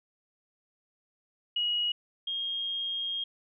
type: tone pair in turn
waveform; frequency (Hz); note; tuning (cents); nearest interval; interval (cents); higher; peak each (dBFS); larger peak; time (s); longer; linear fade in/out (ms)
sine; 2900 / 3241; F#7 / G#7; -35 / -43; major second; 192; second; -26 / -30; first; 1.56-1.92 / 2.27-3.24; second; 5
effects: none